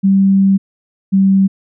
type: tone pair in turn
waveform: sine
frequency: 194.5 / 193.48 Hz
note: G3 / G3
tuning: -13 / -22 cents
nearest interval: unison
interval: 9 cents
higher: first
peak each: -7 dBFS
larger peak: neither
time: 0.03-0.58 / 1.12-1.48 s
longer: first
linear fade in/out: 20 ms
effects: none